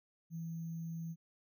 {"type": "tone with sample-and-hold", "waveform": "sine", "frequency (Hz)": 164.81, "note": "E3", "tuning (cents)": 0, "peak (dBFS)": -39, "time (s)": [0.3, 1.16], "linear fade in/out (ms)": 50, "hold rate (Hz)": 6300, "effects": []}